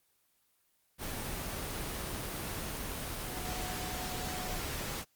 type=tone in noise; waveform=sine; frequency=734 Hz; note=F#5; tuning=14 cents flat; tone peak=-44 dBFS; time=3.25-4.6 s; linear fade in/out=50 ms; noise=pink; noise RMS=-38 dBFS; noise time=0.98-5.05 s; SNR=-9 dB; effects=white hiss -73 dBFS RMS until 5.15 s + Opus 24 kbps